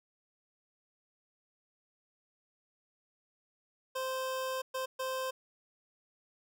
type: tone bursts at uneven times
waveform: 25% pulse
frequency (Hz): 521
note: C5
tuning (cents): -7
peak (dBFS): -30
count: 3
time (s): 3.95-4.62 / 4.74-4.86 / 4.99-5.31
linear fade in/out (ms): 10
effects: none